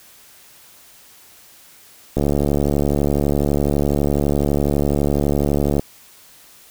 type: click train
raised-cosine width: 2 ms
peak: -5 dBFS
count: 262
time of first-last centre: 2.17-5.795 s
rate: 72 Hz
effects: white hiss -47 dBFS RMS until 6.7 s